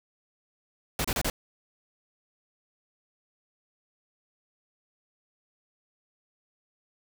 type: noise bursts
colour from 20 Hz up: pink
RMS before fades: -28 dBFS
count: 4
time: 0.99-1.3 s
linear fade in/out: 2 ms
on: 55 ms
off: 30 ms
effects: none